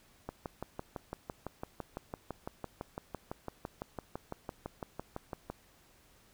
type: click train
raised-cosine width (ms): 1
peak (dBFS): -24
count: 32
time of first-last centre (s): 0.29-5.5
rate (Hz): 5.95
effects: pink hiss -64 dBFS RMS until 6.33 s